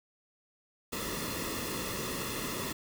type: noise with comb filter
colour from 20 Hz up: pink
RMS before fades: -36 dBFS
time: 0.92-2.73 s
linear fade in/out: 10 ms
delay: 1.3 ms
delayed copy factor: -0.7
effects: none